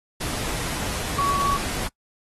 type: tone in noise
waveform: sine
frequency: 1127 Hz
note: C#6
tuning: 28 cents sharp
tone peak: -20 dBFS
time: 1.18-1.57 s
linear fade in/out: 10 ms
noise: pink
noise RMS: -29 dBFS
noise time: 0.2-1.88 s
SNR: +6 dB
effects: noise-tail reverb RT60 0.1 s tail -23 dB re dry + AAC 32 kbps